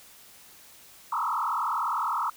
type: tone with frequency modulation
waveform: sine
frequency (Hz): 1108.7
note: C#6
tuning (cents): 0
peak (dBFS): -25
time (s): 1.12-2.3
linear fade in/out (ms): 5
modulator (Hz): 39.9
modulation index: 5.5
effects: white hiss -52 dBFS RMS until 2.36 s